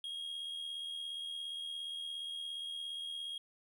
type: tone with amplitude modulation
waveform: triangle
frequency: 3271 Hz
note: G#7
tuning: 27 cents flat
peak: -36 dBFS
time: 0.04-3.38 s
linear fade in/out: 2 ms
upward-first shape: sine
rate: 77.2 Hz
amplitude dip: 45%
effects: none